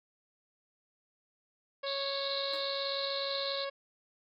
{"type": "harmonic tone", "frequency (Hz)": 553, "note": "C#5", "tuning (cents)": -4, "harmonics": [1, 2, 3, 4, 5, 6, 7, 8, 9], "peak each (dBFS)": [-36, -42, -46, -48, -50, -52, -53, -54, -55], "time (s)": [1.83, 3.7], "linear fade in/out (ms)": 10}
{"type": "band-pass noise", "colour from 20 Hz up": "white", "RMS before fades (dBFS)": -38, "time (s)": [1.86, 3.65], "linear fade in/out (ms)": 10, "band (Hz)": [3700, 4300], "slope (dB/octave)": 96}
{"type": "tone with exponential decay", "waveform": "10% pulse", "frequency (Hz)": 311.1, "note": "D#4", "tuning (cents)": 0, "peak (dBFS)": -37, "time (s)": [2.53, 2.72], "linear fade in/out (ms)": 5, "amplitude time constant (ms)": 40}
{"effects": []}